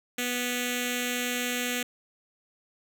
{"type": "tone with notch filter", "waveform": "5% pulse", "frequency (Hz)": 246, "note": "B3", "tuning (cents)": -7, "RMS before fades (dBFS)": -30, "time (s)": [0.18, 1.83], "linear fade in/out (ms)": 5, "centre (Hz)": 980, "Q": 0.62, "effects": []}